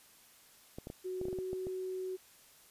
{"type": "clicks", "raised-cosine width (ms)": 2, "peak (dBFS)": -29, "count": 10, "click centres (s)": [0.785, 0.871, 0.901, 1.214, 1.254, 1.284, 1.329, 1.387, 1.531, 1.669]}
{"type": "tone with pitch glide", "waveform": "sine", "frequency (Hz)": [370, 373], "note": ["F#4", "F#4"], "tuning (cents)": [0, 14], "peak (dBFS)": -36, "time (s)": [1.04, 2.17], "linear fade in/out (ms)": 20, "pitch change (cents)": 14, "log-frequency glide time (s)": [1.27, 1.43]}
{"effects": ["white hiss -61 dBFS RMS until 2.7 s", "resampled to 32000 Hz"]}